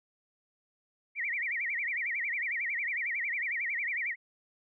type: tone with vibrato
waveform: sine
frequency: 2093 Hz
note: C7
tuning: in tune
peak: -30 dBFS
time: 1.15-4.16 s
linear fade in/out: 50 ms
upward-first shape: sine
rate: 11 Hz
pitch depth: 220 cents each way
effects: none